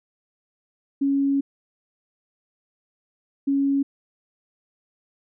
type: tone pair in turn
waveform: sine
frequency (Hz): 277.2 / 277.2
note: C#4 / C#4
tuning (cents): 0 / 0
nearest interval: unison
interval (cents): 0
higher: neither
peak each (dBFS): -18 / -18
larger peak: neither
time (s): 1.01-1.41 / 3.47-3.83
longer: first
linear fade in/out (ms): 10
effects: none